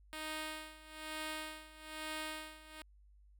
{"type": "tone with tremolo", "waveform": "5% pulse", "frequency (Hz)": 311.1, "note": "D#4", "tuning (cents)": 0, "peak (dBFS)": -28, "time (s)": [0.13, 2.82], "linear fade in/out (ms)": 0, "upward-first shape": "sine", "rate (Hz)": 1.1, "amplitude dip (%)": 85, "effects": ["added 50 Hz sine -60 dBFS peak until 3.39 s"]}